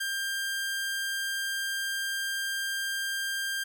sawtooth tone, 1593 Hz, G6, 27 cents sharp, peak -26 dBFS, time 0-3.64 s, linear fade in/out 10 ms, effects none

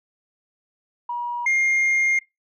sine tone pair in turn, 960 / 2122 Hz, B5 / C7, -49 / +24 cents, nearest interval octave + major second, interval 1373 cents, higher second, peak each -24 / -14 dBFS, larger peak second, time 1.09-1.46 / 1.46-2.19 s, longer second, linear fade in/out 5 ms, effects noise-tail reverb RT60 0.2 s tail -24 dB re dry + tanh soft clip ceiling -16 dBFS

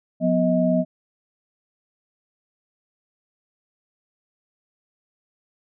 sine tone cluster, 178.6 / 248 / 632 Hz, F3 / B3 / D#5, +39 / +7 / +27 cents, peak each -21 dBFS, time 0.2-0.85 s, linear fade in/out 50 ms, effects none

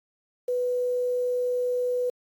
sine tone with quantisation, 495.2 Hz, B4, 5 cents sharp, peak -23 dBFS, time 0.48-2.1 s, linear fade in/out 5 ms, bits 8, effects AAC 64 kbps

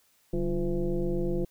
sine tone with frequency modulation, 186.1 Hz, F#3, 10 cents sharp, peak -25 dBFS, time 0.33-1.45 s, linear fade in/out 5 ms, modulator 162 Hz, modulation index 1.7, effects white hiss -66 dBFS RMS until 1.5 s

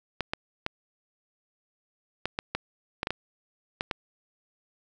clicks, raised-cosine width 0.3 ms, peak -12 dBFS, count 11, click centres 0.207 / 0.335 / 0.664 / 2.256 / 2.389 / 2.55 / 3.031 / 3.071 / 3.106 / 3.809 / 3.912 s, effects none

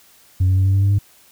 sine tone with pitch steps, 92.5 / 93.79 / 95.1 / 96.43 / 97.77 / 99.14 / 100.52 Hz, F#2 / F#2 / F#2 / G2 / G2 / G2 / G2, 0 / +24 / +48 / -28 / -4 / +20 / +44 cents, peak -10 dBFS, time 0.4-0.988 s, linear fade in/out 10 ms, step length 84 ms, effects tanh soft clip ceiling -11 dBFS + white hiss -51 dBFS RMS until 1.31 s

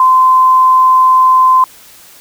sine tone, 1032 Hz, C6, 24 cents flat, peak -4 dBFS, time 0-1.64 s, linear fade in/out 2 ms, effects white hiss -39 dBFS RMS until 2.2 s

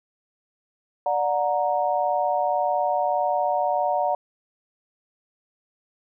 sine chord, D augmented, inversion none, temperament equal with one note detuned, 587.3 / 729 / 932.3 Hz, D5 / F#5 / A#5, 0 / -26 / 0 cents, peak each -25 / -23 / -26 dBFS, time 1.06-4.15 s, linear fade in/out 2 ms, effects none

